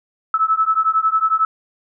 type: beating tone pair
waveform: sine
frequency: 1300 / 1311 Hz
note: E6 / E6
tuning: -24 / -10 cents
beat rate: 11 Hz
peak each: -17 dBFS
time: 0.34-1.45 s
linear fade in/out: 2 ms
effects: none